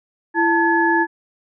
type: tone cluster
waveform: sine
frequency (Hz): 335.8 / 888 / 1701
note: E4 / A5 / G#6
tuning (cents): +32 / +16 / +41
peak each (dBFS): -18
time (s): 0.34-1.07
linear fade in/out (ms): 50
effects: none